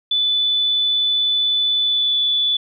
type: tone with pitch glide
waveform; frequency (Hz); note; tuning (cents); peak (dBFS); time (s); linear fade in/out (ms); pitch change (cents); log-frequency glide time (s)
sine; 3488 to 3464; A7 to A7; -16 to -28; -15; 0.11-2.57; 5; -12; 1.8-2.18
effects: none